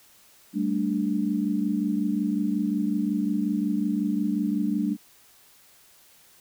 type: chord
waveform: sine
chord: G suspended second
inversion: none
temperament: equal with one note detuned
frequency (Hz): 196 / 221.5 / 293.7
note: G3 / A3 / D4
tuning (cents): 0 / +12 / 0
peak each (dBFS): -27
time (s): 0.53-4.97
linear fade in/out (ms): 50
effects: white hiss -56 dBFS RMS until 6.4 s